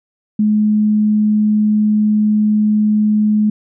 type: tone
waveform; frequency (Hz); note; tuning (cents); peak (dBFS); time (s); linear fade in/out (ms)
sine; 212.1; G#3; +37; -10; 0.39-3.5; 5
effects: none